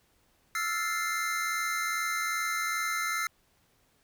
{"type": "chord", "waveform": "square", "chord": "F major seventh", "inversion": "third", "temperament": "equal with one note detuned", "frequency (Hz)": [1318.5, 1401, 1760, 2093], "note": ["E6", "F6", "A6", "C7"], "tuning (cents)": [0, 5, 0, 0], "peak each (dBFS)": [-34, -38, -39, -33], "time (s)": [0.55, 3.27], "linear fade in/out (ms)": 2, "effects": ["pink hiss -68 dBFS RMS until 4.03 s"]}